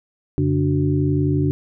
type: tone cluster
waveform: sine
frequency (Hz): 89.6 / 141.2 / 293.1 / 371.8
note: F2 / C#3 / D4 / F#4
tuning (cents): +45 / +32 / -3 / +8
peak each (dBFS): -23 / -19 / -21 / -25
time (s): 0.38-1.51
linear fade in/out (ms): 0
effects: none